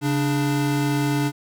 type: tone pair together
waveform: square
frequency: 138.61 / 293.7 Hz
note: C#3 / D4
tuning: 0 / 0 cents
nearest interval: octave + minor second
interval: 1300 cents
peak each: -23 dBFS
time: 0.01-1.32 s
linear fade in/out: 50 ms
effects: none

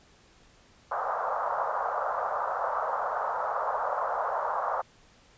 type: band-pass noise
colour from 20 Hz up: white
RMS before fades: -30 dBFS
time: 0.91-4.82 s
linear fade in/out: 10 ms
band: 530 to 1300 Hz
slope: 48 dB/octave
effects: pink hiss -59 dBFS RMS until 5.37 s + resampled to 16000 Hz

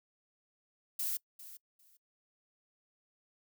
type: noise with echo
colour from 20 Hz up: violet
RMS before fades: -35 dBFS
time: 0.99-1.17 s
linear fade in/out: 5 ms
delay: 400 ms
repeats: 2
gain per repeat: -15 dB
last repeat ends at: 1.97 s
effects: noise-tail reverb RT60 0.1 s tail -23 dB re dry

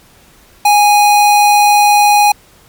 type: tone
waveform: square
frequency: 827 Hz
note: G#5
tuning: 8 cents flat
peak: -6 dBFS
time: 0.65-2.32 s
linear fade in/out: 5 ms
effects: pink hiss -45 dBFS RMS until 2.68 s + MP3 96 kbps

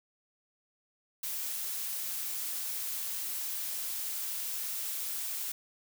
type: noise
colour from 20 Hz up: blue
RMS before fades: -36 dBFS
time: 1.23-5.52 s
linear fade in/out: 5 ms
effects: none

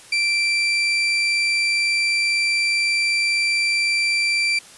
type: tone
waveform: 30% pulse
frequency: 2349 Hz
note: D7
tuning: in tune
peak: -15 dBFS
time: 0.12-4.59 s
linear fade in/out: 5 ms
effects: white hiss -44 dBFS RMS until 4.77 s + resampled to 24000 Hz

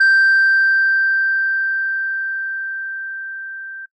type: tone with level ramp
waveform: sine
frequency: 1568 Hz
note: G6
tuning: in tune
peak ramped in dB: -6 to -29 dBFS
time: 0-3.86 s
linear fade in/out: 10 ms
effects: noise-tail reverb RT60 0.1 s tail -21 dB re dry + tanh soft clip ceiling -8 dBFS

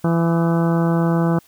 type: harmonic tone with a mistuned harmonic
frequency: 167.5 Hz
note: E3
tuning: 28 cents sharp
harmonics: 1 / 2 / 3 / 4 / 5 / 6 / 7 / 8 / 9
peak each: -16 / -22 / -26 / -28 / -30 / -32 / -33 / -34 / -35 dBFS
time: 0.04-1.39 s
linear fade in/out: 5 ms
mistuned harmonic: 8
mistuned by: -66 cents
effects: white hiss -53 dBFS RMS until 1.47 s

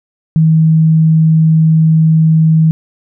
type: tone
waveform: sine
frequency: 159.6 Hz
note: D#3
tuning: 44 cents sharp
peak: -5 dBFS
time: 0.36-2.71 s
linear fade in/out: 0 ms
effects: none

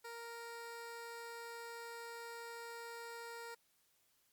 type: tone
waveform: 15% pulse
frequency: 466.2 Hz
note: A#4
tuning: in tune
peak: -40 dBFS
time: 0.04-3.55 s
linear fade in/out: 10 ms
effects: white hiss -75 dBFS RMS until 4.32 s + MP3 96 kbps

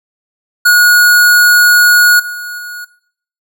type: tone with level steps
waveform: square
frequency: 1450 Hz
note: F#6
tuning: 35 cents flat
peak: -5 / -22 / -24 dBFS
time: 0.65-2.85 s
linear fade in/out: 10 ms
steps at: 2.19 / 2.58 s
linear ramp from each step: 10 ms
effects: noise-tail reverb RT60 0.6 s tail -17 dB re dry

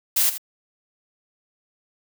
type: noise with echo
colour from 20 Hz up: blue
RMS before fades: -19 dBFS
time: 0.16-0.3 s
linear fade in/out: 10 ms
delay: 81 ms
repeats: 1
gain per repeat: -12 dB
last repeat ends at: 0.381 s
effects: none

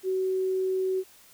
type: tone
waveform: sine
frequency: 376.3 Hz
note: F#4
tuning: 29 cents sharp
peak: -24 dBFS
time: 0.03-1.04 s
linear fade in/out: 50 ms
effects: white hiss -55 dBFS RMS until 1.33 s

